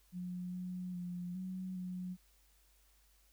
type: tone with pitch steps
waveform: sine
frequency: 179.7 / 181.6 / 177.3 / 186 / 182.1 Hz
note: F3 / F#3 / F3 / F#3 / F#3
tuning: +50 / -32 / +26 / +9 / -27 cents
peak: -39 dBFS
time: 0.12-2.17 s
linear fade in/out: 50 ms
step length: 410 ms
effects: added 50 Hz sine -68 dBFS peak until 3.32 s + white hiss -71 dBFS RMS until 3.32 s